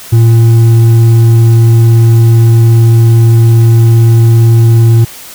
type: tone with hard clipping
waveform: triangle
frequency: 114.7 Hz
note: A#2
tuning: 28 cents flat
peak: -3 dBFS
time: 0.12-5.05 s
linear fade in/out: 10 ms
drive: 8 dB
effects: white hiss -29 dBFS RMS until 5.34 s